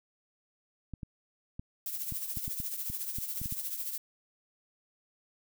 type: clicks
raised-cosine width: 5 ms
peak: -27 dBFS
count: 12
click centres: 0.937 / 1.032 / 1.595 / 2.123 / 2.372 / 2.479 / 2.601 / 2.9 / 3.185 / 3.416 / 3.458 / 3.524 s
type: noise with tremolo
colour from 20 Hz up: violet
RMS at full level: -34 dBFS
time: 1.86-3.98 s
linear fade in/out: 2 ms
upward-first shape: triangle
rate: 14 Hz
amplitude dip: 65%
effects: none